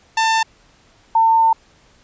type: tone pair in turn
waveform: sawtooth / sine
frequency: 893 / 901.3 Hz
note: A5 / A5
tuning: +25 / +41 cents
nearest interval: unison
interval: 16 cents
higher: second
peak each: -10 dBFS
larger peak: neither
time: 0.17-0.43 / 1.15-1.53 s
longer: second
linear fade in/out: 5 ms
effects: pink hiss -53 dBFS RMS until 2.03 s + resampled to 16000 Hz